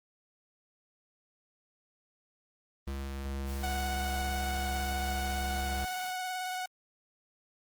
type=tone; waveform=square; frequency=68.4 Hz; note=C#2; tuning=23 cents flat; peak=-34 dBFS; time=2.87-5.85 s; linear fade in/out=5 ms
type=noise; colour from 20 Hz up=white; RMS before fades=-49 dBFS; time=3.45-6.14 s; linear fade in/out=50 ms
type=tone with vibrato; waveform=sawtooth; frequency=738 Hz; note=F#5; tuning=5 cents flat; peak=-30 dBFS; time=3.63-6.66 s; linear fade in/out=5 ms; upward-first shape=sine; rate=18 Hz; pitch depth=18 cents each way
effects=Opus 24 kbps